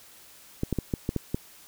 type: clicks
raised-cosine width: 3 ms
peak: -13 dBFS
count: 7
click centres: 0.634 / 0.727 / 0.787 / 0.938 / 1.091 / 1.163 / 1.345 s
effects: white hiss -52 dBFS RMS until 1.67 s